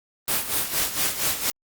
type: noise with tremolo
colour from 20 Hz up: white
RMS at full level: -22 dBFS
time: 0.28-1.5 s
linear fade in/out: 0 ms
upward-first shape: sine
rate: 4.3 Hz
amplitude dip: 70%
effects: Opus 32 kbps